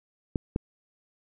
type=clicks; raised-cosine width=3 ms; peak=-13 dBFS; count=2; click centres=0.358 / 0.561 s; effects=none

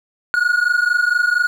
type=tone pair together; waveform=triangle; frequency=1435.7 / 1460 Hz; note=F6 / F#6; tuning=+47 / -24 cents; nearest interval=unison; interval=29 cents; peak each=-15 dBFS; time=0.34-1.47 s; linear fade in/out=0 ms; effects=none

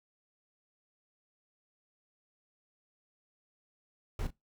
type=noise with echo; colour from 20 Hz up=brown; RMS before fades=-34 dBFS; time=4.19-4.27 s; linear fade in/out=2 ms; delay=35 ms; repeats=1; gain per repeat=-12 dB; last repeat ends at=4.305 s; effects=noise-tail reverb RT60 0.2 s tail -22 dB re dry

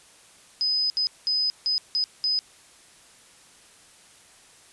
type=tone bursts at uneven times; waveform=sine; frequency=5020 Hz; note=D#8; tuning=15 cents sharp; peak=-21 dBFS; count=6; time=0.61-0.9 / 0.97-1.07 / 1.27-1.5 / 1.66-1.78 / 1.95-2.04 / 2.24-2.39 s; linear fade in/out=0 ms; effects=white hiss -53 dBFS RMS until 4.72 s + resampled to 24000 Hz

